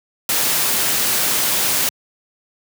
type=noise; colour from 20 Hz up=white; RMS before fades=-18 dBFS; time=0.29-1.89 s; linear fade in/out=2 ms; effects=high-pass 100 Hz 12 dB/octave